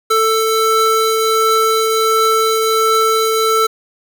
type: tone pair together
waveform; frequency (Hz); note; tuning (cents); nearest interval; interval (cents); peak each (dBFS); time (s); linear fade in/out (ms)
square; 442.8 / 1327; A4 / E6; +11 / +11; octave + perfect fifth; 1900; -15; 0.1-3.67; 10
effects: none